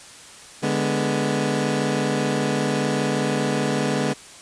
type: chord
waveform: 20% pulse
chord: G# diminished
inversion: second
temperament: equal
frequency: 146.83 / 207.7 / 246.9 Hz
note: D3 / G#3 / B3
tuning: 0 / 0 / 0 cents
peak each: -20 dBFS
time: 0.62-4.14 s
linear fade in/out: 20 ms
effects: white hiss -43 dBFS RMS until 4.41 s + resampled to 22050 Hz